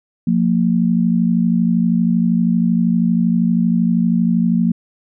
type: tone pair together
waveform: sine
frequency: 177.1 / 229.8 Hz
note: F3 / A#3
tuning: +24 / -25 cents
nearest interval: perfect fourth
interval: 451 cents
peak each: -15 dBFS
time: 0.27-4.72 s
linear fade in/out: 5 ms
effects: none